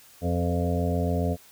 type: harmonic tone with a mistuned harmonic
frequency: 87.31 Hz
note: F2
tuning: in tune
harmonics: 1 / 2 / 3 / 5 / 6 / 7 / 8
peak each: -26 / -29 / -31 / -33 / -34 / -34 / -35 dBFS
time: 0.21-1.37 s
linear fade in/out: 50 ms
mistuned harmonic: 6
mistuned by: -26 cents
effects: white hiss -53 dBFS RMS until 1.51 s